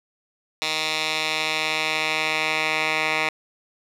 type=tone with band-pass filter sweep; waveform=10% pulse; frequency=156.4 Hz; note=D#3; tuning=9 cents sharp; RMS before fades=-24 dBFS; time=0.62-3.29 s; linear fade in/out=0 ms; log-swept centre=3600 to 2200 Hz; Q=1.6; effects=none